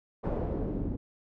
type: noise with low-pass filter sweep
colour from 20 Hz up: pink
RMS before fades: -32 dBFS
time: 0.23-0.97 s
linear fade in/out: 20 ms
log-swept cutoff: 680 to 270 Hz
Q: 1.5
effects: none